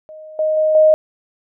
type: tone with level steps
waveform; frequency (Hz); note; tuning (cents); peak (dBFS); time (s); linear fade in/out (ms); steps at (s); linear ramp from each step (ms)
sine; 622.3; D#5; 0; -33 / -14 / -12 / -7; 0.09-0.94; 0; 0.39 / 0.57 / 0.75; 2
effects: none